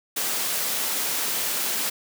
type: high-pass noise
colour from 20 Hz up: white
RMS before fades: -26 dBFS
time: 0.16-1.9 s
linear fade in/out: 10 ms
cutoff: 180 Hz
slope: 12 dB/octave
effects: none